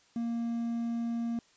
triangle tone with quantisation, 233.1 Hz, A#3, in tune, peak -28 dBFS, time 0.16-1.39 s, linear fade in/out 2 ms, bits 9, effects white hiss -64 dBFS RMS until 1.56 s + resampled to 16000 Hz

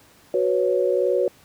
sine chord, F# suspended fourth, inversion none, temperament just, 370 / 493.3 / 555 Hz, F#4 / B4 / C#5, 0 / -2 / +2 cents, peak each -22 dBFS, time 0.34-1.28 s, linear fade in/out 2 ms, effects pink hiss -53 dBFS RMS until 1.44 s + high-pass 80 Hz 12 dB/octave

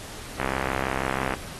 click train, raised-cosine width 0.5 ms, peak -11 dBFS, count 63, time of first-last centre 0.4-1.338 s, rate 66.1 Hz, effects pink hiss -40 dBFS RMS until 1.59 s + AAC 32 kbps

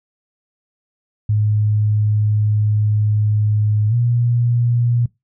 sine tone with pitch glide, 105.9 to 119.56 Hz, G#2 to A#2, +34 to +44 cents, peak -13 dBFS, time 1.29-5.06 s, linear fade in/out 5 ms, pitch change +210 cents, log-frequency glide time 3.89-3.94 s, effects noise-tail reverb RT60 0.2 s tail -22 dB re dry

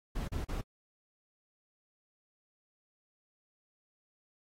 brown noise bursts, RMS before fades -35 dBFS, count 3, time 0.15-0.614 s, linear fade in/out 10 ms, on 130 ms, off 37 ms, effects AAC 48 kbps

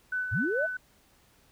sine tone with tremolo, 1500 Hz, F#6, 23 cents sharp, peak -27 dBFS, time 0.12-0.77 s, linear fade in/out 5 ms, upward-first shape sine, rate 4.5 Hz, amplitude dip 45%
sine linear sweep, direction up, 69.3 to 675 Hz, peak -27 dBFS, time 0.31-0.67 s, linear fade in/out 20 ms
effects pink hiss -63 dBFS RMS until 1.51 s

